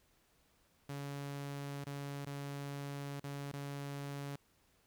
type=tone with dropouts; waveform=sawtooth; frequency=141.3 Hz; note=C#3; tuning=34 cents sharp; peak=-37 dBFS; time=0.89-4.36 s; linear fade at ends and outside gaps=5 ms; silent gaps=1.843-1.866 / 2.252-2.265 / 3.199-3.239 / 3.517-3.534 s; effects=pink hiss -72 dBFS RMS until 4.86 s